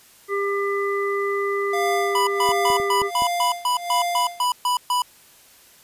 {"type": "harmonic tone", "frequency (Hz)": 399.8, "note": "G4", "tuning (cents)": 34, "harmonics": [1, 3, 5], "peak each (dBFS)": [-22, -27, -29], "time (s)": [0.28, 3.11], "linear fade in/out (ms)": 50}
{"type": "tone with tremolo", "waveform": "square", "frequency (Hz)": 698.5, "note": "F5", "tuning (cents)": 0, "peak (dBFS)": -22, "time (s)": [1.73, 4.45], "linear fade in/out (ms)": 5, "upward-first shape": "sine", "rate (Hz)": 1.4, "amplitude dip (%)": 90}
{"type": "tone bursts", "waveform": "square", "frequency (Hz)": 987.8, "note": "B5", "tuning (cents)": 0, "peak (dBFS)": -19, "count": 12, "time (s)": [2.15, 5.02], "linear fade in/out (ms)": 2, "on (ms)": 120, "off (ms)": 130}
{"type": "clicks", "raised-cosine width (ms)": 2, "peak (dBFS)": -20, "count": 5, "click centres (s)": [2.49, 2.702, 2.8, 3.018, 3.221]}
{"effects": ["white hiss -51 dBFS RMS until 5.83 s", "resampled to 32000 Hz"]}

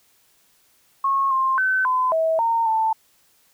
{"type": "tone with pitch steps", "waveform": "sine", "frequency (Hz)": [1091, 1057, 1525, 1018, 646, 918, 886], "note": ["C#6", "C6", "G6", "C6", "E5", "A#5", "A5"], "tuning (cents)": [-28, 17, -48, -48, -35, -27, 12], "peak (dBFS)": -17, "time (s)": [1.04, 2.93], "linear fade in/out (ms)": 5, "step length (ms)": 270, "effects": ["white hiss -60 dBFS RMS until 3.53 s"]}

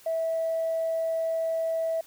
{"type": "tone", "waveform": "sine", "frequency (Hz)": 653, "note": "E5", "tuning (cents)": -17, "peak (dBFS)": -24, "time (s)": [0.06, 2.01], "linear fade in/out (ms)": 5, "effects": ["tanh soft clip ceiling -20 dBFS", "white hiss -54 dBFS RMS until 2.06 s"]}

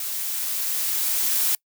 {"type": "noise with level ramp", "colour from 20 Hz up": "blue", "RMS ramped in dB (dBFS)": [-29, -21], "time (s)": [0, 1.55], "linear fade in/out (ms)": 2, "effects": ["noise-tail reverb RT60 0.1 s tail -26 dB re dry"]}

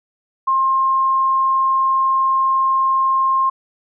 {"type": "tone", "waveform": "sine", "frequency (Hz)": 1063, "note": "C6", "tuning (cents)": 27, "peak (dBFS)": -13, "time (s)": [0.47, 3.5], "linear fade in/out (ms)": 10, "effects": []}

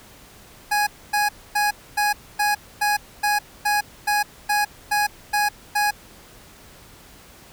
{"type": "tone bursts", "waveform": "25% pulse", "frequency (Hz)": 830.6, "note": "G#5", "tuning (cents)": 0, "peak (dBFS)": -14, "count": 13, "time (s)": [0.71, 5.91], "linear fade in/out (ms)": 10, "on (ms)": 160, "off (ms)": 260, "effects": ["pink hiss -47 dBFS RMS until 7.52 s"]}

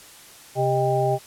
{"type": "harmonic tone with a mistuned harmonic", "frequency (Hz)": 132.4, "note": "C3", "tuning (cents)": 21, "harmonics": [1, 3, 5, 6], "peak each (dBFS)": [-24, -24, -24, -24], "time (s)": [0.55, 1.19], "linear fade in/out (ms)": 50, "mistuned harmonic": 5, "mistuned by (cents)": -110, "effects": ["white hiss -46 dBFS RMS until 1.26 s", "low-pass 12000 Hz 12 dB/octave"]}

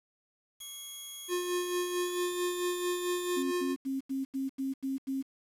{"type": "tone with pitch glide", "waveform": "15% pulse", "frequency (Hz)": [3315, 3553], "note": ["G#7", "A7"], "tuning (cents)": [-4, 16], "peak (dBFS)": -35, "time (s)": [0.6, 3.43], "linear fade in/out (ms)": 10, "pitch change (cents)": 120, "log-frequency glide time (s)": [1.97, 2.34]}
{"type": "tone with tremolo", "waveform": "square", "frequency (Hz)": 356.2, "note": "F4", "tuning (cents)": 34, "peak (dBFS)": -29, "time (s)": [1.28, 3.76], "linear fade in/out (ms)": 50, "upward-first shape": "sine", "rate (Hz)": 4.5, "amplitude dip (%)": 50}
{"type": "tone bursts", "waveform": "sine", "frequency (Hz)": 268.6, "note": "C4", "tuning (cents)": 46, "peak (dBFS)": -30, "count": 8, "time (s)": [3.36, 5.228], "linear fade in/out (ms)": 20, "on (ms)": 160, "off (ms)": 84}
{"effects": ["resampled to 32000 Hz", "9-bit"]}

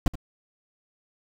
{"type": "noise with echo", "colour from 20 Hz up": "brown", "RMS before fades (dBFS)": -19, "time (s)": [0.06, 0.08], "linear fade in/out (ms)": 2, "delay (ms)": 75, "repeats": 1, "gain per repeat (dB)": -14, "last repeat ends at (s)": 0.155, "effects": []}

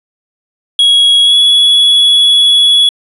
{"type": "tone with pitch glide", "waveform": "triangle", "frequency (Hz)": [3322, 3378], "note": ["G#7", "G#7"], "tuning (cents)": [0, 29], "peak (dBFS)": -3, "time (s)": [0.79, 2.89], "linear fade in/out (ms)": 2, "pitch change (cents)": 29, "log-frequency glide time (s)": [1.23, 1.35], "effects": ["resampled to 32000 Hz", "7-bit"]}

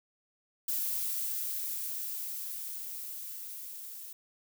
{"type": "noise with level ramp", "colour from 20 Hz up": "violet", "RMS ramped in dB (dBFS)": [-32, -45], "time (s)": [0.68, 4.13], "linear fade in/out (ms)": 5, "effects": []}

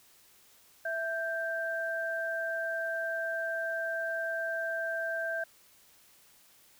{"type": "tone pair together", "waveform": "sine", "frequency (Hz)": [659.3, 1572.4], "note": ["E5", "G6"], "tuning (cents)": [0, 5], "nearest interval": "octave + minor third", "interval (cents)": 1505, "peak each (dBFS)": [-34, -33], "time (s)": [0.85, 5.44], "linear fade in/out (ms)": 5, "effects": ["white hiss -61 dBFS RMS until 6.79 s"]}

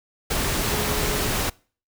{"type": "tone in noise", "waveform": "sine", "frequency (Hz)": 420.8, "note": "G#4", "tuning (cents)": 23, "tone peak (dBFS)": -30, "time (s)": [0.71, 1.29], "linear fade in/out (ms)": 10, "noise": "pink", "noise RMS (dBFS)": -24, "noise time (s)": [0.3, 1.5], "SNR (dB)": -9, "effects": ["noise-tail reverb RT60 0.4 s tail -24 dB re dry"]}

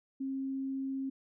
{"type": "tone", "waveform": "sine", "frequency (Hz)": 268.5, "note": "C4", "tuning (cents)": 45, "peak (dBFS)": -33, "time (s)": [0.2, 1.1], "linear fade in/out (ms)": 10, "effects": []}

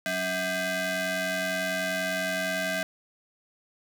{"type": "ring-modulated tone", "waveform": "sawtooth", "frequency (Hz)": 462.1, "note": "A#4", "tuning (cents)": -15, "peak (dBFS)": -20, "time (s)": [0.06, 2.83], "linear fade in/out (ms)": 0, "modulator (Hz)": 1110, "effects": []}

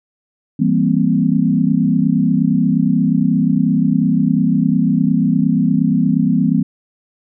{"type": "chord", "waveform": "sine", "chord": "C dominant seventh", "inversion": "first", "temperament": "equal", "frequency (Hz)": [164.81, 196, 233.1, 261.6], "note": ["E3", "G3", "Bb3", "C4"], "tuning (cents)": [0, 0, 0, 0], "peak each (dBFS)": -17, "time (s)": [0.59, 6.63], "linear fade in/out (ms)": 10, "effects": []}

